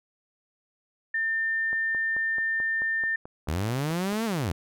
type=tone; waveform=sine; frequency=1800 Hz; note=A6; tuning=39 cents sharp; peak=-24 dBFS; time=1.14-3.16 s; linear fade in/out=5 ms
type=click train; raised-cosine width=1 ms; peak=-27 dBFS; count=12; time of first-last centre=1.73-4.127 s; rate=4.59 Hz
type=linear two-way sweep; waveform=sawtooth; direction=up then down; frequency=71 to 232.8 to 71 Hz; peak=-22 dBFS; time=3.48-4.52 s; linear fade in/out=5 ms; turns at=4.25 s
effects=none